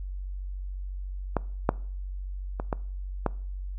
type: clicks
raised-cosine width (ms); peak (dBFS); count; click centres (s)
1; -10 / -6 / -17 / -13 / -10; 5; 1.367 / 1.691 / 2.599 / 2.728 / 3.263
effects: noise-tail reverb RT60 0.5 s tail -22 dB re dry + added 47 Hz sine -32 dBFS peak until 3.78 s